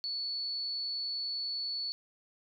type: tone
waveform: sine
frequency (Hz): 4435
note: C#8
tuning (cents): 0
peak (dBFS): -33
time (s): 0.04-1.92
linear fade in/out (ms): 0
effects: none